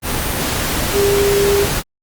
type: tone in noise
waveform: sine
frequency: 401.9 Hz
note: G4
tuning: 43 cents sharp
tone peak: -12 dBFS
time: 0.92-1.67 s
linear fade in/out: 50 ms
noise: pink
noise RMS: -19 dBFS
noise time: 0.02-1.83 s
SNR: +4 dB
effects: Opus 32 kbps